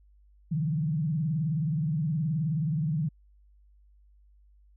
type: tone with vibrato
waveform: sine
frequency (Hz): 155.2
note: D#3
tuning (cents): -4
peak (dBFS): -25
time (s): 0.51-3.09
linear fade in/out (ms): 10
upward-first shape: triangle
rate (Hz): 19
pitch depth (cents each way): 230
effects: added 50 Hz sine -56 dBFS peak until 4.76 s